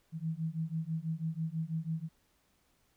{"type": "beating tone pair", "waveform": "sine", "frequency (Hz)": [158.3, 164.4], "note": ["D#3", "E3"], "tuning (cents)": [30, -4], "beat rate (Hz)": 6.1, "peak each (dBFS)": [-36, -36], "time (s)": [0.12, 2.09], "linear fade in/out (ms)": 50, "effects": ["pink hiss -72 dBFS RMS until 2.96 s"]}